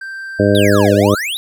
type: tone with pitch glide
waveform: triangle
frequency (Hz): 1568 to 1661.2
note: G6 to G#6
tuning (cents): 0 to 0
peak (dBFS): -23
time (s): 0.01-0.89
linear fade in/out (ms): 5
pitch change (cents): +100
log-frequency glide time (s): 0.55-0.71
type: harmonic tone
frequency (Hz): 101.6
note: G#2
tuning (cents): -38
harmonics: 1 / 2 / 3 / 4 / 5 / 6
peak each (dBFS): -16 / -16 / -16 / -16 / -16 / -16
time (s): 0.39-1.15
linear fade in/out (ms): 10
type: exponential two-way sweep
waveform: square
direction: down then up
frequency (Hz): 3951 to 470.9 to 3951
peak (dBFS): -19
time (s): 0.55-1.37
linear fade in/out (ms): 0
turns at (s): 0.94
effects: none